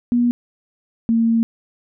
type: tone pair in turn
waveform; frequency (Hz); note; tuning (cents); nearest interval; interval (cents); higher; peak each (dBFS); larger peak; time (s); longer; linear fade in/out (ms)
sine; 241 / 228.5; B3 / A#3; -42 / -34; minor second; 92; first; -13; neither; 0.12-0.31 / 1.09-1.43; second; 0
effects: none